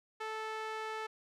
sawtooth tone with band-pass filter, 437.9 Hz, A4, 8 cents flat, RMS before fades -40 dBFS, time 0.2-1.07 s, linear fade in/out 10 ms, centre 1400 Hz, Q 0.82, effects none

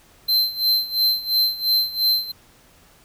square tone with tremolo, 4104 Hz, C8, 34 cents flat, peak -15 dBFS, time 0.28-2.32 s, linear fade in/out 10 ms, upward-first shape sine, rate 2.9 Hz, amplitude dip 85%, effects pink hiss -53 dBFS RMS until 3.04 s

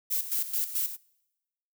violet noise with tremolo, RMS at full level -28 dBFS, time 0.1-0.97 s, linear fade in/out 20 ms, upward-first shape square, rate 4.6 Hz, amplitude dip 70%, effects noise-tail reverb RT60 1.0 s tail -26 dB re dry

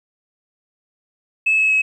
sine tone with pitch steps, 2600 / 2584 / 2567 Hz, E7 / E7 / E7, -24 / -35 / -47 cents, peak -12 dBFS, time 1.46-1.82 s, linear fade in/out 10 ms, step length 120 ms, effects tanh soft clip ceiling -9 dBFS + 9-bit

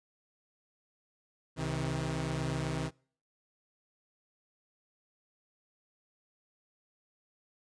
sawtooth tone cluster, 66.5 / 131.4 / 159.4 Hz, C2 / C3 / D#3, +29 / +8 / +42 cents, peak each -39 / -31 / -31 dBFS, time 1.56-2.91 s, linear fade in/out 50 ms, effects noise-tail reverb RT60 0.5 s tail -26 dB re dry + resampled to 22050 Hz

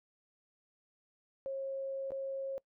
sine tone with dropouts, 541 Hz, C#5, 42 cents flat, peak -35 dBFS, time 1.46-2.58 s, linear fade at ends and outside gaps 0 ms, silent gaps 2.106-2.119 s, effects noise-tail reverb RT60 0.1 s tail -24 dB re dry

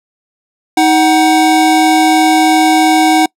square tone pair together, 315.3 / 750 Hz, D#4 / F#5, +23 / +23 cents, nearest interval octave + minor third, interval 1500 cents, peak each -10 dBFS, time 0.77-3.26 s, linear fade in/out 5 ms, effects noise-tail reverb RT60 0.1 s tail -26 dB re dry + low-pass 11000 Hz 12 dB/octave

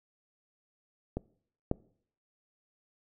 clicks, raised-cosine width 2 ms, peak -19 / -14 dBFS, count 2, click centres 1.17 / 1.714 s, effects noise-tail reverb RT60 0.6 s tail -23 dB re dry

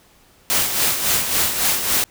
white noise with tremolo, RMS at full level -17 dBFS, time 0.5-2.04 s, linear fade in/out 0 ms, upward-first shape sine, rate 3.6 Hz, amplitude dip 55%, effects pink hiss -53 dBFS RMS until 2.1 s

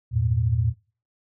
sine tone cluster, 83.3 / 102.1 / 116.3 Hz, E2 / G#2 / A#2, +19 / -29 / -4 cents, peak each -25 / -28 / -21 dBFS, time 0.11-0.74 s, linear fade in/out 50 ms, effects noise-tail reverb RT60 0.4 s tail -26 dB re dry

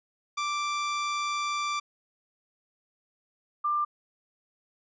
sawtooth / sine tone pair in turn, 1174.7 / 1189.7 Hz, D6 / D6, 0 / +22 cents, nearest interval unison, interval 22 cents, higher second, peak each -24 dBFS, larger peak neither, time 0.37-1.8 / 3.64-3.85 s, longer first, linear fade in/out 10 ms, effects resampled to 16000 Hz

